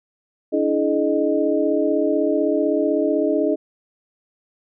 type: tone cluster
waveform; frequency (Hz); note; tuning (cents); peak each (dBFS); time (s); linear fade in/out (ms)
sine; 289.3 / 325.2 / 424.8 / 616; D4 / E4 / G#4 / D#5; -26 / -23 / +39 / -17; -22; 0.52-3.56; 20
effects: none